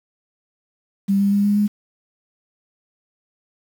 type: tone with pitch steps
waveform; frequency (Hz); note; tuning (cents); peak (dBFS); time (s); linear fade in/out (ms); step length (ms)
sine; 197.4 / 199.81 / 202.2 / 204.7 / 207.2; G3 / G3 / G#3 / G#3 / G#3; +12 / +33 / -46 / -25 / -4; -14; 1.08-1.68; 20; 120
effects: 7-bit